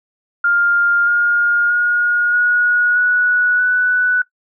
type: tone with pitch steps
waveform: sine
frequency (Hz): 1403 / 1419.3 / 1435.8 / 1452.5 / 1469.4 / 1486.4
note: F6 / F6 / F6 / F#6 / F#6 / F#6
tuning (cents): +8 / +28 / +48 / -32 / -12 / +7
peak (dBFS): -11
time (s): 0.44-4.22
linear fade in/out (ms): 5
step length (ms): 630
effects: noise-tail reverb RT60 0.1 s tail -19 dB re dry